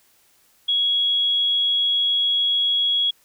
sine tone, 3329 Hz, G#7, 3 cents sharp, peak -17 dBFS, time 0.68-3.11 s, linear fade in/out 10 ms, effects white hiss -59 dBFS RMS until 3.24 s

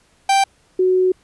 45% pulse / sine tone pair in turn, 784 / 370 Hz, G5 / F#4, 0 / 0 cents, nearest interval octave + minor second, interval 1300 cents, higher first, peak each -12 dBFS, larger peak neither, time 0.29-0.44 / 0.79-1.12 s, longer second, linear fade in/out 5 ms, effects pink hiss -57 dBFS RMS until 1.23 s + resampled to 24000 Hz

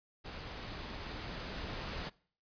pink noise with level ramp, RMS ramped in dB -45 to -40 dBFS, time 0.24-2.1 s, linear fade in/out 20 ms, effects noise-tail reverb RT60 0.5 s tail -23 dB re dry + resampled to 11025 Hz

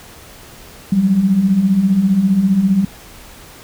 sine beating tone pair, 180 / 195 Hz, F#3 / G3, -47 / -9 cents, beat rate 15 Hz, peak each -18 / -11 dBFS, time 0.92-2.85 s, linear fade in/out 5 ms, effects pink hiss -39 dBFS RMS until 3.63 s

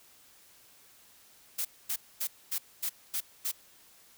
blue noise bursts, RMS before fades -32 dBFS, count 7, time 1.58-3.517 s, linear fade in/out 10 ms, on 71 ms, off 240 ms, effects white hiss -59 dBFS RMS until 4.17 s

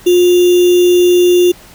sine tone with sample-and-hold, 355.9 Hz, F4, 33 cents sharp, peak -5 dBFS, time 0.06-1.52 s, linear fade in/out 10 ms, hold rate 3150 Hz, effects pink hiss -39 dBFS RMS until 1.74 s

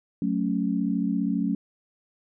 sine chord, F# minor, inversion none, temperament equal, 185 / 220 / 277.2 Hz, F#3 / A3 / C#4, 0 / 0 / 0 cents, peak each -27 dBFS, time 0.22-1.55 s, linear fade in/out 2 ms, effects none

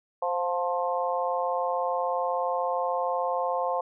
harmonic tone with a mistuned harmonic, 176.7 Hz, F3, 21 cents sharp, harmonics 3 / 4 / 5 / 6, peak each -29 / -30 / -31 / -32 dBFS, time 0.22-3.81 s, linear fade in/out 5 ms, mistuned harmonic 3, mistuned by -22 cents, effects none

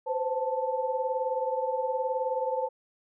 sine tone cluster, 507 / 526 / 881 Hz, B4 / C5 / A5, +45 / +9 / +2 cents, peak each -31 dBFS, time 0.06-2.69 s, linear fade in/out 20 ms, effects none

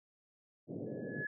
white band-pass noise, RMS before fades -42 dBFS, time 0.67-1.26 s, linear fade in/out 50 ms, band 110 to 540 Hz, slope 48 dB/octave
sine tone with exponential growth, 1700 Hz, G#6, 40 cents sharp, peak -34 dBFS, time 0.86-1.27 s, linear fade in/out 5 ms, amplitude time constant 89 ms
effects none

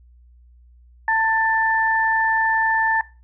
sine tone pair together, 894 / 1770 Hz, A5 / A6, +27 / +10 cents, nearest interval octave, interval 1183 cents, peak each -19 dBFS, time 1.08-3.01 s, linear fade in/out 2 ms, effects noise-tail reverb RT60 0.3 s tail -18 dB re dry + added 60 Hz sine -47 dBFS peak until 3.23 s

